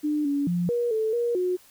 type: tone with pitch steps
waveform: sine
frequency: 299.4 / 284.1 / 175.2 / 478.2 / 438.8 / 474.9 / 363.2 Hz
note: D4 / C#4 / F3 / A#4 / A4 / A#4 / F#4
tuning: +33 / +43 / +6 / +44 / -5 / +32 / -32 cents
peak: -22 dBFS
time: 0.03-1.57 s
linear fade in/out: 20 ms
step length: 220 ms
effects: white hiss -55 dBFS RMS until 1.7 s